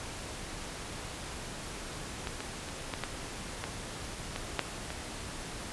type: clicks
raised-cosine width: 0.3 ms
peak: -18 / -21 / -26 / -18 / -17 / -18 / -19 / -11 / -22 dBFS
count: 9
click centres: 2.272 / 2.405 / 2.688 / 2.938 / 3.037 / 3.64 / 4.361 / 4.593 / 4.904 s
effects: pink hiss -41 dBFS RMS until 5.72 s + resampled to 24000 Hz